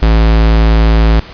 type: tone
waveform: square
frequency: 55 Hz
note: A1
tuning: in tune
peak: -6 dBFS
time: 0.02-1.2 s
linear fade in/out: 5 ms
effects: pink hiss -32 dBFS RMS until 1.33 s + resampled to 11025 Hz